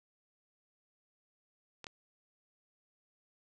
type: clicks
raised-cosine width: 0.2 ms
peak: -28 / -25 dBFS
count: 2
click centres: 1.843 / 1.868 s
effects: resampled to 24000 Hz + 11-bit